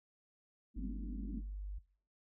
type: band-pass noise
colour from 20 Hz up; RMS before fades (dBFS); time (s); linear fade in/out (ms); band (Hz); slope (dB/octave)
pink; -46; 0.74-1.43; 50; 190 to 280; 48
type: tone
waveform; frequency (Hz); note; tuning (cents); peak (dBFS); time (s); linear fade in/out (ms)
sine; 49.55; G1; +19; -39; 0.76-1.79; 10
effects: noise-tail reverb RT60 0.5 s tail -21 dB re dry